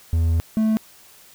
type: tone pair in turn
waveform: triangle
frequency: 82.41 / 218.8 Hz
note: E2 / A3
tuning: 0 / -9 cents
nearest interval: octave + perfect fourth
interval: 1691 cents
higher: second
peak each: -14 dBFS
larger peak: neither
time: 0.13-0.4 / 0.57-0.77 s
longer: first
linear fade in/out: 0 ms
effects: white hiss -49 dBFS RMS until 1.34 s